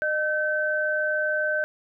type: tone pair together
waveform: sine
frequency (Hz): 610 / 1537.1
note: D#5 / G6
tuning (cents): -34 / -34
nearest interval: octave + major third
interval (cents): 1600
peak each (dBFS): -26 / -24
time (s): 0.02-1.64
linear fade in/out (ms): 0
effects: none